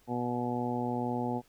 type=harmonic tone; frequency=122 Hz; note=B2; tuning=21 cents flat; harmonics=1 / 2 / 3 / 4 / 5 / 6 / 7; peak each=-38 / -33 / -39 / -39 / -44 / -39 / -37 dBFS; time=0.07-1.42 s; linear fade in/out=50 ms; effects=pink hiss -65 dBFS RMS until 1.48 s